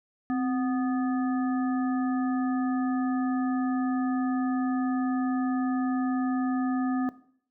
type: harmonic tone with a mistuned harmonic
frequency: 246.9 Hz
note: B3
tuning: in tune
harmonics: 1 / 3 / 5 / 7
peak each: -25 / -35 / -39 / -42 dBFS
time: 0.3-7.09 s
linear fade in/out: 0 ms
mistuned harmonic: 1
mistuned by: +84 cents
effects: noise-tail reverb RT60 0.6 s tail -17 dB re dry